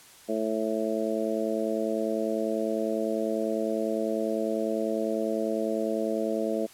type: harmonic tone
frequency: 110 Hz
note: A2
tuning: in tune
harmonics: 2 / 3 / 4 / 5 / 6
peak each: -32 / -32 / -32 / -32 / -32 dBFS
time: 0.28-6.67 s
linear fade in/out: 20 ms
effects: white hiss -52 dBFS RMS until 6.73 s + low-pass 12000 Hz 12 dB/octave